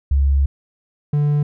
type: tone pair in turn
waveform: sine / triangle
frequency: 69.3 / 146.84 Hz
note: C#2 / D3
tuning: 0 / 0 cents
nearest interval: octave + minor second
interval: 1300 cents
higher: second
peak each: -12 dBFS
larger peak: neither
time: 0.11-0.46 / 1.13-1.43 s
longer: first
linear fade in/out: 5 ms
effects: none